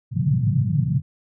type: band-pass noise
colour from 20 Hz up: pink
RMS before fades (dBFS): -20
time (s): 0.11-1.02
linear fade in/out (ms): 50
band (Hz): 110 to 170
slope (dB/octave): 48
effects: none